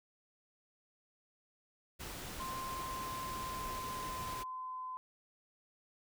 pink noise, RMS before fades -45 dBFS, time 1.99-4.44 s, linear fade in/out 20 ms
sine tone with pitch glide, 1046.5 to 1022.6 Hz, C6 to C6, 0 to -40 cents, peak -40 dBFS, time 2.4-4.97 s, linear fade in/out 0 ms, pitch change -40 cents, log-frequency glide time 2.74-4.82 s
effects none

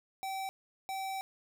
square tone bursts at uneven times, 771 Hz, G5, 29 cents flat, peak -36 dBFS, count 2, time 0.23-0.49 / 0.89-1.21 s, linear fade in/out 0 ms, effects none

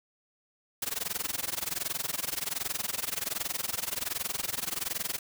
white noise with amplitude modulation, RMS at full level -30 dBFS, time 0.82-5.19 s, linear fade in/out 5 ms, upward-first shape sine, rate 21.3 Hz, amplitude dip 95%, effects none

